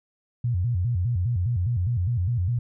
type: tone with vibrato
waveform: sine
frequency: 103.83 Hz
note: G#2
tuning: in tune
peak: -21 dBFS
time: 0.44-2.59 s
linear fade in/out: 5 ms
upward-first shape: square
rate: 4.9 Hz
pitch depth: 260 cents each way
effects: none